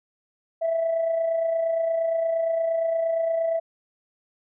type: tone with amplitude modulation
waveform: sine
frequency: 659.3 Hz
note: E5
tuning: in tune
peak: -18 dBFS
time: 0.61-3.6 s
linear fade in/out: 20 ms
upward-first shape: sine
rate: 28.6 Hz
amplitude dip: 45%
effects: tanh soft clip ceiling -17 dBFS